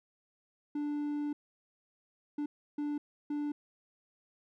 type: tone bursts at uneven times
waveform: triangle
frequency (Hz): 293.7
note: D4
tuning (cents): 0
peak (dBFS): -30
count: 4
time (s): 0.75-1.33 / 2.38-2.46 / 2.78-2.98 / 3.3-3.52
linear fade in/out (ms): 5
effects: none